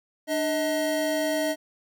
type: tone pair together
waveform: square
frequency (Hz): 298.5 / 632.5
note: D4 / D#5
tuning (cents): +28 / +28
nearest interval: octave + minor second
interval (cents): 1300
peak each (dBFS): -29 / -26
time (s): 0.27-1.56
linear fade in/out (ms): 50
effects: none